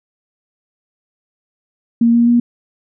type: tone with pitch steps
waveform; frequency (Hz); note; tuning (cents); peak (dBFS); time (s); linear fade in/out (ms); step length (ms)
sine; 233.1 / 235.9 / 238.8; A#3 / A#3 / A#3; 0 / +21 / +42; -8; 2.01-2.4; 5; 130
effects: none